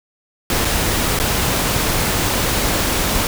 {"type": "noise with dropouts", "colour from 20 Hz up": "pink", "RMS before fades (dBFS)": -18, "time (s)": [0.5, 3.27], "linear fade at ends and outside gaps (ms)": 1, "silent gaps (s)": [[0.648, 0.652], [1.19, 1.199]], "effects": []}